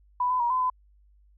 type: tone with pitch steps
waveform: sine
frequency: 990 / 1008 / 951 / 1019 / 1011 Hz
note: B5 / B5 / A#5 / C6 / B5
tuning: +4 / +35 / +34 / -46 / +40 cents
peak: -22 dBFS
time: 0.2-0.7 s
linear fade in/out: 5 ms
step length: 100 ms
effects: added 50 Hz sine -56 dBFS peak until 1.37 s